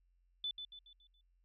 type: tone with echo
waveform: sine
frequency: 3500 Hz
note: A7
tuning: 10 cents flat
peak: -36 dBFS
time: 0.44-0.51 s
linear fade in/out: 2 ms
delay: 140 ms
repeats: 5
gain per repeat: -7 dB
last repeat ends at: 1.21 s
effects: added 44 Hz sine -70 dBFS peak until 1.44 s